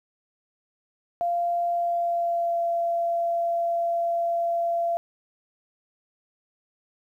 sine tone with pitch glide, 692 to 682.1 Hz, F5 to F5, -16 to -41 cents, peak -22 dBFS, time 1.21-4.97 s, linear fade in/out 0 ms, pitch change -25 cents, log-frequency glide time 1.69-2.63 s, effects 10-bit

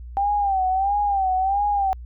sine tone with vibrato, 784 Hz, G5, in tune, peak -18 dBFS, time 0.17-1.93 s, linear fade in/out 0 ms, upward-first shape sine, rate 1.5 Hz, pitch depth 90 cents each way, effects added 60 Hz sine -34 dBFS peak until 2.05 s

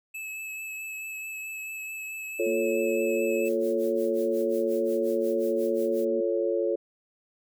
square tone with vibrato, 2600 Hz, E7, 24 cents flat, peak -35 dBFS, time 0.14-3.49 s, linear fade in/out 10 ms, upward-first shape triangle, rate 4.6 Hz, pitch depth 19 cents each way
sine chord, F augmented, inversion none, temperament equal, 349.2 / 440 / 554.4 Hz, F4 / A4 / C#5, 0 / 0 / 0 cents, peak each -28 dBFS, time 2.39-6.76 s, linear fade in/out 10 ms
sine tone, 233.1 Hz, A#3, in tune, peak -33 dBFS, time 2.46-6.21 s, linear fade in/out 10 ms
blue noise with tremolo, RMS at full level -47 dBFS, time 3.45-6.05 s, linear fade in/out 5 ms, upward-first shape sine, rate 5.6 Hz, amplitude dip 90%
effects none

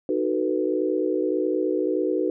sine chord, B dominant seventh, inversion first, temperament just, 308.7 / 370.4 / 444.5 / 493.9 Hz, D#4 / F#4 / A4 / B4, -14 / +2 / +18 / 0 cents, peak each -26 / -25 / -29 / -27 dBFS, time 0.09-2.3 s, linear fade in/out 2 ms, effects none

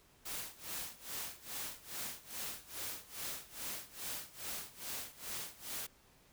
white noise with tremolo, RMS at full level -41 dBFS, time 0.25-5.87 s, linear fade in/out 10 ms, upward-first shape sine, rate 2.4 Hz, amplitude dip 90%, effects pink hiss -66 dBFS RMS until 6.32 s

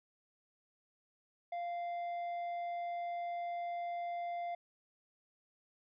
sine tone with tanh clipping, 695 Hz, F5, 9 cents flat, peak -38 dBFS, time 1.52-4.55 s, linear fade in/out 5 ms, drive 6 dB, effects none

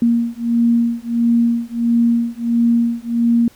sine beating tone pair, 233.6 / 235.1 Hz, A#3 / A#3, +4 / +15 cents, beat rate 1.5 Hz, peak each -16 dBFS, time 0.02-3.48 s, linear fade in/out 2 ms, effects pink hiss -49 dBFS RMS until 3.55 s

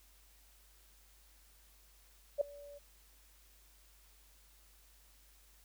sine tone with ADSR envelope, 574 Hz, D5, 40 cents flat, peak -25 dBFS, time 2.38-2.79 s, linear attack 31 ms, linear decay 4 ms, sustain -24 dB, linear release 17 ms, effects added 50 Hz sine -64 dBFS peak until 5.64 s + white hiss -66 dBFS RMS until 5.64 s

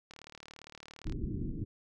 click train, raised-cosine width 0.2 ms, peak -31 dBFS, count 39, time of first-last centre 0.11-1.123 s, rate 37.5 Hz
pink low-pass noise, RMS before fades -36 dBFS, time 1.05-1.65 s, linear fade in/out 20 ms, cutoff 360 Hz, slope 48 dB/octave
effects none

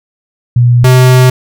sine / square tone pair in turn, 121.2 / 127.63 Hz, B2 / C3, -32 / -43 cents, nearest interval minor second, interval 89 cents, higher second, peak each -3 dBFS, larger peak neither, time 0.56-0.84 / 0.84-1.3 s, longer second, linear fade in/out 5 ms, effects none

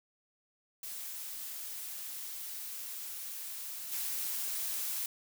blue noise with level steps, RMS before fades -42 / -36 dBFS, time 0.83-5.06 s, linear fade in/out 2 ms, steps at 3.91 s, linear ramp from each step 20 ms, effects none

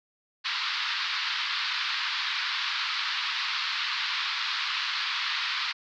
white band-pass noise, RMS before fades -30 dBFS, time 0.44-5.73 s, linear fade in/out 20 ms, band 1000 to 4600 Hz, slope 48 dB/octave, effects none

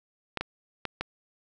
clicks, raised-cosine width 0.3 ms, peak -14 dBFS, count 4, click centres 0.373 / 0.41 / 0.853 / 1.01 s, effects none

